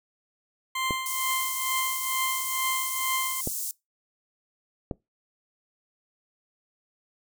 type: tone with tremolo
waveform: 20% pulse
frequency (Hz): 1046.5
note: C6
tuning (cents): 0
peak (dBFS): -20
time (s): 0.75-3.41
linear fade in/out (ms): 5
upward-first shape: triangle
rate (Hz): 2.2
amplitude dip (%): 70
type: clicks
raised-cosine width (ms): 2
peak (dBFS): -16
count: 3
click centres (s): 0.908 / 3.474 / 4.912
type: high-pass noise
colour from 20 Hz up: pink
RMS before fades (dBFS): -32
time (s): 1.06-3.71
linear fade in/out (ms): 0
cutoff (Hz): 6700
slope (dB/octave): 24
effects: noise-tail reverb RT60 0.2 s tail -23 dB re dry